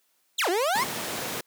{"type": "exponential two-way sweep", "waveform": "30% pulse", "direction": "down then up", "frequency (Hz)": [4320, 329.6, 1127], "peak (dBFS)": -20, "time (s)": [0.38, 0.84], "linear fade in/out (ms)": 10, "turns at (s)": 0.49}
{"type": "noise", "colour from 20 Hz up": "pink", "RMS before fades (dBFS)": -31, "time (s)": [0.75, 1.41], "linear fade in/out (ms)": 5}
{"effects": ["white hiss -69 dBFS RMS until 1.46 s", "high-pass 200 Hz 12 dB/octave"]}